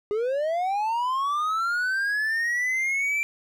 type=linear sweep; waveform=triangle; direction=up; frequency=403.9 to 2356 Hz; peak=-21 dBFS; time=0.11-3.23 s; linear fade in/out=0 ms; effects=none